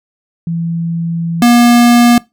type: tone pair in turn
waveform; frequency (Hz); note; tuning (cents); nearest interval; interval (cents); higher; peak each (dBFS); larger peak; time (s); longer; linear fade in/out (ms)
sine / square; 167.4 / 239.2; E3 / A#3; +27 / +45; tritone; 618; second; -14 / -5; second; 0.47-1.42 / 1.42-2.18; first; 2
effects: noise-tail reverb RT60 0.2 s tail -22 dB re dry